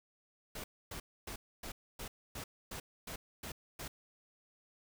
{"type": "noise bursts", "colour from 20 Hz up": "pink", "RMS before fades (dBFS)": -44, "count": 10, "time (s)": [0.55, 3.88], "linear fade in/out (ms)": 5, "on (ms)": 90, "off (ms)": 270, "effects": []}